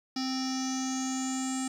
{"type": "tone with low-pass filter sweep", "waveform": "square", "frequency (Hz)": 261.6, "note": "C4", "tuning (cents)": 0, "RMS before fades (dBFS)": -32, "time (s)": [0.16, 1.68], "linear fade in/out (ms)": 5, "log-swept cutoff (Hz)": [5200, 7900], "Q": 9.5, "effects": ["10-bit"]}